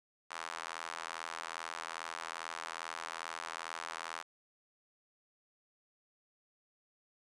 sawtooth tone with high-pass filter, 82.41 Hz, E2, in tune, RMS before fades -43 dBFS, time 0.3-4.23 s, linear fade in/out 20 ms, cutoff 1100 Hz, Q 1.7, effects resampled to 22050 Hz + 10-bit

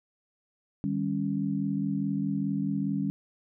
sine tone cluster, 154.1 / 198.9 / 276.3 Hz, D#3 / G3 / C#4, -16 / +25 / -6 cents, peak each -33 / -29 / -31 dBFS, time 0.84-3.1 s, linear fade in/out 0 ms, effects none

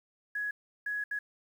sine tone bursts at uneven times, 1676 Hz, G#6, 15 cents sharp, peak -31 dBFS, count 3, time 0.35-0.51 / 0.86-1.04 / 1.11-1.19 s, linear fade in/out 5 ms, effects 10-bit

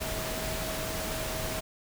sine tone in noise, 639 Hz, D#5, 46 cents sharp, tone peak -38 dBFS, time 0-1.61 s, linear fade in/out 20 ms, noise pink, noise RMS -34 dBFS, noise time 0-1.61 s, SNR -7 dB, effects none

